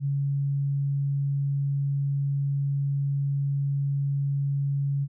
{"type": "tone", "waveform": "sine", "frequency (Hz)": 140, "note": "C#3", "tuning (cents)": 18, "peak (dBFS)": -23, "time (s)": [0, 5.08], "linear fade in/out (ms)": 50, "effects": []}